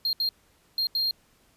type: tone bursts at uneven times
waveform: triangle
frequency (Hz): 4212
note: C8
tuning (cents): +11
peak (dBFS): -22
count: 4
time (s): 0.05-0.13 / 0.2-0.29 / 0.78-0.87 / 0.95-1.11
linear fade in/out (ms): 2
effects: pink hiss -63 dBFS RMS until 1.56 s + resampled to 32000 Hz